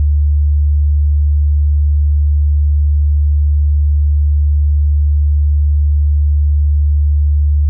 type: tone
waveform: sine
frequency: 73.42 Hz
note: D2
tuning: in tune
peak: -8 dBFS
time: 0-7.69 s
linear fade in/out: 0 ms
effects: none